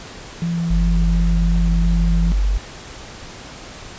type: tone with vibrato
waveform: sine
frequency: 169 Hz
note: E3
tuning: 43 cents sharp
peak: -18 dBFS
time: 0.42-2.32 s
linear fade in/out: 0 ms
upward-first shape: sine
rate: 2.8 Hz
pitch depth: 9 cents each way
type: tone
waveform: sine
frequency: 48.28 Hz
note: G1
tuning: 26 cents flat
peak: -14 dBFS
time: 0.7-2.58 s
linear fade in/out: 10 ms
effects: pink hiss -36 dBFS RMS until 3.98 s + resampled to 16000 Hz